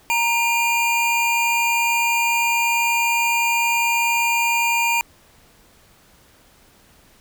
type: tone pair together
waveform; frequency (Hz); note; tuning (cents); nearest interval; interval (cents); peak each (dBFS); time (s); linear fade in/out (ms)
square; 932.3 / 2410; A#5 / D7; 0 / +44; octave + major third; 1644; -21 / -20; 0.1-5.01; 0
effects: pink hiss -53 dBFS RMS until 7.2 s